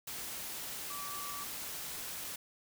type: tone in noise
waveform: sine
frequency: 1155 Hz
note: D6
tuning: 29 cents flat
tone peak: -43 dBFS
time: 0.9-1.44 s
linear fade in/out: 5 ms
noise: white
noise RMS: -42 dBFS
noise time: 0.07-2.36 s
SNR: -4 dB
effects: none